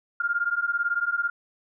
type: beating tone pair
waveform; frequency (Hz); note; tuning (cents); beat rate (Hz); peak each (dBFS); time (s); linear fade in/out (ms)
sine; 1396.9 / 1414.9; F6 / F6; 0 / +22; 18; -26; 0.2-1.3; 5
effects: none